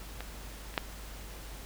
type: clicks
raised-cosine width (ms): 0.3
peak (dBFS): -22 / -29 / -11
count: 3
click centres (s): 0.206 / 0.741 / 0.778
effects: added 50 Hz sine -44 dBFS peak until 1.65 s + pink hiss -48 dBFS RMS until 1.65 s